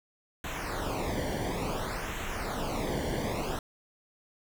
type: noise with flanger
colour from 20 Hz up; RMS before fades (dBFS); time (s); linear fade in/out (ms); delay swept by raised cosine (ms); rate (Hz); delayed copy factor
brown; -33; 0.44-3.59; 2; 0.2 to 0.79; 0.57; -0.8
effects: none